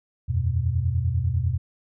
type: chord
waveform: sine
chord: E suspended second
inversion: none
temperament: equal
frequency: 82.41 / 92.5 / 123.47 Hz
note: E2 / F#2 / B2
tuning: 0 / 0 / 0 cents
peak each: -25 dBFS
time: 0.28-1.58 s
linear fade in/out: 20 ms
effects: none